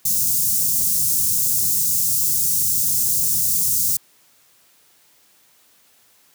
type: band-stop noise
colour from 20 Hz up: white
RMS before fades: -19 dBFS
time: 0.05-3.97 s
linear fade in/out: 5 ms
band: 190 to 6100 Hz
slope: 24 dB/octave
effects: white hiss -56 dBFS RMS until 6.34 s + high-pass 80 Hz 12 dB/octave